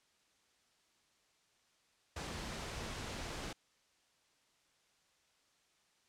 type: noise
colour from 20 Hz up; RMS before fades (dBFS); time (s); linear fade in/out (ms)
pink; -43; 2.16-3.53; 5
effects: white hiss -73 dBFS RMS until 6.08 s + low-pass 7000 Hz 12 dB/octave